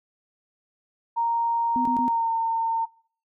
sine tone with pitch glide, 930 to 909.8 Hz, A#5 to A#5, -4 to -42 cents, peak -21 dBFS, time 1.16-2.86 s, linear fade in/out 20 ms, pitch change -38 cents, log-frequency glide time 2.04-2.31 s
sine tone bursts, 251.1 Hz, B3, 29 cents sharp, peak -25 dBFS, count 3, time 1.76-2.081 s, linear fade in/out 0 ms, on 93 ms, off 21 ms
effects noise-tail reverb RT60 0.5 s tail -23 dB re dry

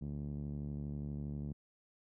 5% pulse tone with low-pass filter, 72.4 Hz, D2, 24 cents flat, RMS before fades -41 dBFS, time 0.01-1.53 s, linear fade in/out 10 ms, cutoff 180 Hz, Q 1.8, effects none

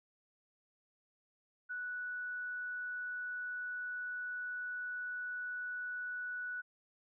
sine tone, 1477 Hz, F#6, 3 cents flat, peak -38 dBFS, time 1.69-6.62 s, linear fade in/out 20 ms, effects none

